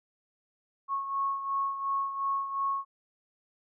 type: beating tone pair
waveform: sine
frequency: 1098 / 1100.8 Hz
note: C#6 / C#6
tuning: -17 / -12 cents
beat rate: 2.8 Hz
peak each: -29 / -36 dBFS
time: 0.88-2.85 s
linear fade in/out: 50 ms
effects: none